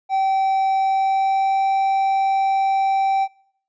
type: tone with pitch glide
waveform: triangle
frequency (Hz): 772 to 777.4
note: G5 to G5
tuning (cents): -27 to -15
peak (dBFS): -14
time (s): 0.09-3.28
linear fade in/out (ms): 50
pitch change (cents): +12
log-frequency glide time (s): 0.74-1.66
effects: noise-tail reverb RT60 0.6 s tail -22 dB re dry + resampled to 16000 Hz